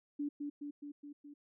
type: tone with echo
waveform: sine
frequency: 290 Hz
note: D4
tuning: 22 cents flat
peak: -34 dBFS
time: 0.19-0.29 s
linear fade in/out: 10 ms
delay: 210 ms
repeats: 5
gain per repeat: -3 dB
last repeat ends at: 1.34 s
effects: none